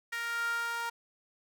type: tone with high-pass filter sweep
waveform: sawtooth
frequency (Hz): 466.9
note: A#4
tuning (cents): +3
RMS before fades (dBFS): -34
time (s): 0.12-0.9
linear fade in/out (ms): 10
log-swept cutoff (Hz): 1700 to 1100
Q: 6
effects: none